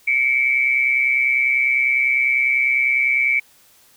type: tone pair together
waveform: sine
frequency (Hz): 2179 / 2309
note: C#7 / D7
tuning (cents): -30 / -30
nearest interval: minor second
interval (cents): 100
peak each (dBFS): -20 / -16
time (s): 0.07-3.4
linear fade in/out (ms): 10
effects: white hiss -53 dBFS RMS until 3.96 s